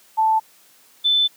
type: tone pair in turn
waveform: sine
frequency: 880 / 3520 Hz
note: A5 / A7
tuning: 0 / 0 cents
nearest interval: 2 octaves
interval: 2400 cents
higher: second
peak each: -14 dBFS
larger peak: neither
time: 0.17-0.4 / 1.04-1.28 s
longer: second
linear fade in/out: 20 ms
effects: white hiss -53 dBFS RMS until 1.36 s + high-pass 150 Hz 12 dB/octave